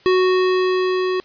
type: tone with level ramp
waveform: square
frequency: 369.9 Hz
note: F#4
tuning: in tune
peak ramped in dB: -13 to -19 dBFS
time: 0.06-1.2 s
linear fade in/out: 0 ms
effects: white hiss -50 dBFS RMS until 1.24 s + resampled to 11025 Hz